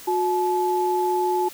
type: tone pair together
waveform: sine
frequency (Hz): 362.1 / 861.2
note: F#4 / A5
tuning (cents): -37 / -37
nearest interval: octave + minor third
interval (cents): 1500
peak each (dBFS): -22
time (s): 0.07-1.49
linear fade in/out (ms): 10
effects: white hiss -42 dBFS RMS until 1.53 s